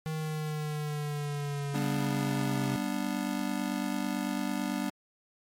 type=exponential sweep; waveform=square; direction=down; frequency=157.6 to 132.3 Hz; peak=-32 dBFS; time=0.06-2.76 s; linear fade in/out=0 ms
type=chord; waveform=square; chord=G major; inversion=none; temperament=just; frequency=196 / 245 / 294 Hz; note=G3 / B3 / D4; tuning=0 / -14 / +2 cents; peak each=-35 dBFS; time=1.74-4.9 s; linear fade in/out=5 ms
effects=MP3 64 kbps